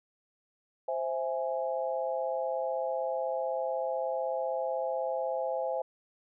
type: chord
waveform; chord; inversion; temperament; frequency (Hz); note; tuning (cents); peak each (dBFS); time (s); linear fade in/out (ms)
sine; C augmented; none; equal; 523.3 / 659.3 / 830.6; C5 / E5 / G#5; 0 / 0 / 0; -32 / -34 / -36; 0.88-5.82; 5
effects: none